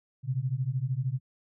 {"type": "beating tone pair", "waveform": "sine", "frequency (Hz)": [123.47, 136.47], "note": ["B2", "C#3"], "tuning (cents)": [0, -27], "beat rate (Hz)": 13, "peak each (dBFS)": [-30, -30], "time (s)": [0.23, 1.2], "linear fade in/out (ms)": 50, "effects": []}